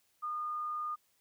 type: tone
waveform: sine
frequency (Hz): 1220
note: D#6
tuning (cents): -34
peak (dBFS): -34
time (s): 0.22-0.96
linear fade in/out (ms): 20
effects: white hiss -73 dBFS RMS until 1.2 s